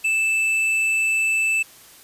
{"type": "tone with hard clipping", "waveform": "sine", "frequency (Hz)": 2637, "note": "E7", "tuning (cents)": 0, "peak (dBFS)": -19, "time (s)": [0.04, 1.63], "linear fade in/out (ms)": 10, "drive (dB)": 6, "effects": ["white hiss -47 dBFS RMS until 2.03 s", "resampled to 32000 Hz"]}